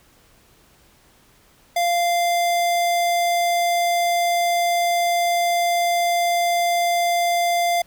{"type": "tone", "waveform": "square", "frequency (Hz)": 694, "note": "F5", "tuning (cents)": -11, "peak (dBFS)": -18, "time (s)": [1.76, 7.82], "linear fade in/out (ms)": 5, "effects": ["pink hiss -55 dBFS RMS until 7.86 s"]}